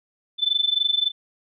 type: tone with amplitude modulation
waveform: sine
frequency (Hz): 3520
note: A7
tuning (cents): 0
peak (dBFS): -15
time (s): 0.38-1.12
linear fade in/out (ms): 50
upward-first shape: sine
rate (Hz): 23.5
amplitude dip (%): 90
effects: none